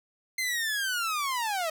sawtooth linear sweep, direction down, 2093 to 620 Hz, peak -24 dBFS, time 0.38-1.7 s, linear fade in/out 5 ms, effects none

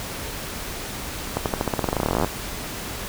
accelerating click train, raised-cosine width 1 ms, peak -7 dBFS, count 25, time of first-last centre 1.37-2.246 s, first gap 88 ms, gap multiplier 0.91, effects pink hiss -32 dBFS RMS until 3.08 s

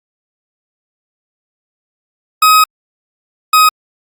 40% pulse tone pair in turn, 1264 / 1258.8 Hz, D#6 / D#6, +27 / +20 cents, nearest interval unison, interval 7 cents, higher first, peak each -4 dBFS, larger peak neither, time 2.42-2.64 / 3.53-3.69 s, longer first, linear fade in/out 5 ms, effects Opus 48 kbps

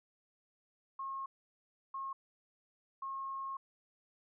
sine tone bursts at uneven times, 1081 Hz, C#6, 44 cents flat, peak -38 dBFS, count 3, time 0.99-1.26 / 1.94-2.13 / 3.02-3.57 s, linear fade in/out 5 ms, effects none

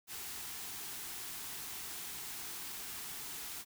white band-stop noise, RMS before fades -44 dBFS, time 0.07-3.65 s, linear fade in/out 50 ms, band 470 to 660 Hz, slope 96 dB/octave, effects none

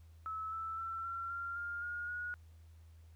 sine tone with pitch steps, 1300 / 1320.4 / 1341.2 / 1362.3 / 1383.7 / 1405.4 / 1427.5 / 1450 Hz, E6 / E6 / E6 / F6 / F6 / F6 / F6 / F#6, -24 / +2 / +30 / -43 / -16 / +10 / +37 / -35 cents, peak -38 dBFS, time 0.26-2.34 s, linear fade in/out 0 ms, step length 260 ms, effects added 81 Hz sine -55 dBFS peak until 3.15 s + pink hiss -73 dBFS RMS until 3.15 s

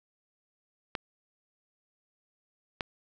clicks, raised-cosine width 0.3 ms, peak -15 dBFS, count 2, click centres 0.952 / 2.808 s, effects none

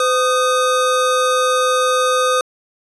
square tone pair together, 510 / 1236.3 Hz, C5 / D#6, -44 / -11 cents, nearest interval octave + minor third, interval 1533 cents, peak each -17 dBFS, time 0-2.41 s, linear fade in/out 2 ms, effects resampled to 24000 Hz

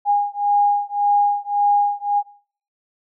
sine beating tone pair, 817 / 818.8 Hz, G#5 / G#5, -29 / -25 cents, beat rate 1.8 Hz, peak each -18 dBFS, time 0.05-2.23 s, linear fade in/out 50 ms, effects noise-tail reverb RT60 0.5 s tail -20 dB re dry

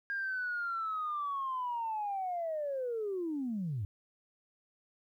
sine linear sweep, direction down, 1621 to 91.8 Hz, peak -32 dBFS, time 0.1-3.85 s, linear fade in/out 0 ms, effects tanh soft clip ceiling -28 dBFS + 12-bit

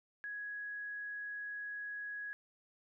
sine tone, 1668 Hz, G#6, 7 cents sharp, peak -40 dBFS, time 0.24-2.33 s, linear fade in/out 0 ms, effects none

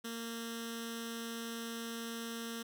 10% pulse tone with notch filter, 230.4 Hz, A#3, 20 cents flat, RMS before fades -42 dBFS, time 0.04-2.63 s, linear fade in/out 10 ms, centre 790 Hz, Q 0.53, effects none

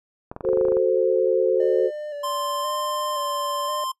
clicks, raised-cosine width 1 ms, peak -19 dBFS, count 12, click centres 0.315 / 0.364 / 0.408 / 0.45 / 0.489 / 0.532 / 0.573 / 0.612 / 0.652 / 0.684 / 0.721 / 0.769 s
sine chord, F# diminished, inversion none, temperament equal, 370 / 440 / 523.3 Hz, F#4 / A4 / C5, 0 / 0 / 0 cents, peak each -21 dBFS, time 0.43-1.91 s, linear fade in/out 50 ms
triangle tone with vibrato, 590 Hz, D5, 8 cents sharp, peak -27 dBFS, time 1.6-3.84 s, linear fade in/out 2 ms, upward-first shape square, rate 0.96 Hz, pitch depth 30 cents each way
square tone, 1046.5 Hz, C6, in tune, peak -26 dBFS, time 2.23-3.92 s, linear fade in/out 10 ms
effects noise-tail reverb RT60 0.1 s tail -21 dB re dry + resampled to 32000 Hz

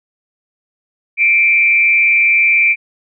sine tone with frequency modulation, 2349 Hz, D7, in tune, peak -8 dBFS, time 1.17-2.76 s, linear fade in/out 50 ms, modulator 176 Hz, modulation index 0.49, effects none

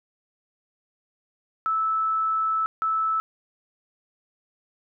sine tone pair in turn, 1310 / 1310 Hz, E6 / E6, -11 / -11 cents, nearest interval unison, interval 0 cents, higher neither, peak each -21 dBFS, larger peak neither, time 1.66-2.66 / 2.82-3.2 s, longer first, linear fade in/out 0 ms, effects none

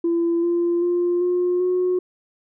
sine tone with pitch steps, 338.5 / 344.6 / 350.8 / 357.2 / 363.6 Hz, E4 / F4 / F4 / F4 / F#4, +46 / -23 / +8 / +39 / -30 cents, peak -16 dBFS, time 0.04-1.99 s, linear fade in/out 5 ms, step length 390 ms, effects tanh soft clip ceiling -14 dBFS

